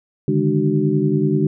sine tone cluster, 144.1 / 154.4 / 206.8 / 300.1 / 378.6 Hz, D3 / D#3 / G#3 / D4 / F#4, -33 / -13 / -7 / +38 / +40 cents, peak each -21 dBFS, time 0.28-1.47 s, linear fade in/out 2 ms, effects none

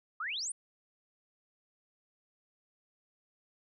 sine exponential sweep, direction up, 1174.7 to 9956 Hz, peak -34 dBFS, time 0.2-0.52 s, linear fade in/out 5 ms, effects none

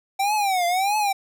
square tone with vibrato, 770 Hz, G5, 31 cents flat, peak -20 dBFS, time 0.19-1.13 s, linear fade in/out 10 ms, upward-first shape triangle, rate 1.6 Hz, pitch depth 200 cents each way, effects none

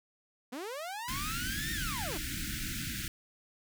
sawtooth linear two-way sweep, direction up then down, 230 to 1864.7 to 262.9 Hz, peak -34 dBFS, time 0.52-2.18 s, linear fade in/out 10 ms, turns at 1.72 s
pink band-stop noise, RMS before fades -37 dBFS, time 1.08-3.08 s, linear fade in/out 2 ms, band 330 to 1400 Hz, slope 96 dB/octave
effects none

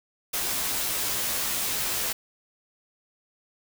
white noise with comb filter, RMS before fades -28 dBFS, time 0.33-2.13 s, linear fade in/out 10 ms, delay 13 ms, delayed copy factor -0.8, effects none

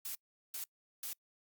blue noise bursts, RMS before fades -41 dBFS, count 3, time 0.05-1.13 s, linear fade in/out 2 ms, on 100 ms, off 390 ms, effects noise-tail reverb RT60 0.1 s tail -26 dB re dry + Opus 48 kbps

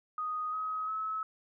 sine tone with pitch steps, 1244.5 / 1268.4 / 1292.9 Hz, D#6 / D#6 / E6, 0 / +33 / -34 cents, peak -32 dBFS, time 0.18-1.23 s, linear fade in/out 2 ms, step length 350 ms, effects none

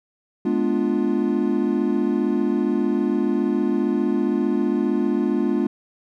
triangle chord, G# diminished seventh, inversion none, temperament equal with one note detuned, 211.8 / 246.9 / 293.7 / 349.2 Hz, G#3 / B3 / D4 / F4, +34 / 0 / 0 / 0 cents, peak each -22 dBFS, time 0.45-5.67 s, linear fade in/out 5 ms, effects none

